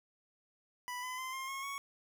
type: tone with pitch steps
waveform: 25% pulse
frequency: 987.8 / 1011.5 / 1035.7 / 1060.5 / 1085.9 / 1112 Hz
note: B5 / B5 / C6 / C6 / C#6 / C#6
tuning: 0 / +41 / -18 / +23 / -36 / +5 cents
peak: -35 dBFS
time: 0.88-1.78 s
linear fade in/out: 0 ms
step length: 150 ms
effects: none